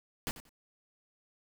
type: noise with echo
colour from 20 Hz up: pink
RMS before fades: -35 dBFS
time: 0.27-0.31 s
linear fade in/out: 0 ms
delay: 91 ms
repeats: 2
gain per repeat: -14 dB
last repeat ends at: 0.492 s
effects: none